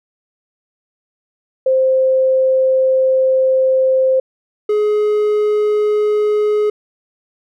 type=tone pair in turn; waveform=sine / triangle; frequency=523.3 / 421 Hz; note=C5 / G#4; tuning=0 / +24 cents; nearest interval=major third; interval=376 cents; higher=first; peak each=-10 dBFS; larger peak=neither; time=1.66-4.2 / 4.69-6.7 s; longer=first; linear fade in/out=5 ms; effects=none